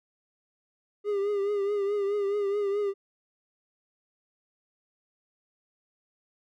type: tone with vibrato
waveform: triangle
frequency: 405 Hz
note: G#4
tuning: 43 cents flat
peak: -23 dBFS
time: 1.04-2.94 s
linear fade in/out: 50 ms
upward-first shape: triangle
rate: 4.7 Hz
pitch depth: 61 cents each way
effects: none